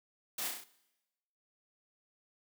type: noise with echo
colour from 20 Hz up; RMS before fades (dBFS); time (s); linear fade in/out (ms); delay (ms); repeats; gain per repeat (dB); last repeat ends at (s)
white; -38; 0.38-0.48; 5; 32; 5; -3; 0.64
effects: noise-tail reverb RT60 1.0 s tail -20 dB re dry + high-pass 200 Hz 12 dB/octave